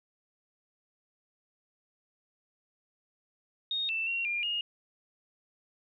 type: tone with pitch steps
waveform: sine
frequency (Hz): 3715 / 2663 / 2743 / 2402 / 2854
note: A#7 / E7 / F7 / D7 / F7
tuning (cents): -7 / +17 / -32 / +38 / +37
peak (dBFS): -29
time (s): 3.71-4.61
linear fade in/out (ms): 2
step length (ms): 180
effects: none